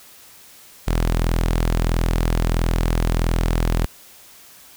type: tone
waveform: sawtooth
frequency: 41.52 Hz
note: E1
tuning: 13 cents sharp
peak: -13 dBFS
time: 0.87-3.86 s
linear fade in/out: 10 ms
effects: white hiss -46 dBFS RMS until 4.76 s